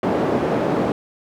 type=band-pass noise; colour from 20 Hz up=white; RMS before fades=-20 dBFS; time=0.03-0.92 s; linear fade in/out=2 ms; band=170 to 520 Hz; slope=12 dB/octave; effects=none